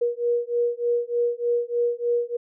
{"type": "beating tone pair", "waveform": "sine", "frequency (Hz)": [475.9, 479.2], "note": ["A#4", "A#4"], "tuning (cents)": [36, 48], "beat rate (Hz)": 3.3, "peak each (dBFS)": -24, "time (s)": [0.01, 2.37], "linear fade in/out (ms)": 10, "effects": []}